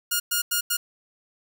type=tone bursts at uneven times; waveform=5% pulse; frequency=1427 Hz; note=F6; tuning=37 cents sharp; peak=-10 dBFS; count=4; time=0.11-0.2 / 0.31-0.42 / 0.51-0.61 / 0.7-0.77 s; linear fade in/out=10 ms; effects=none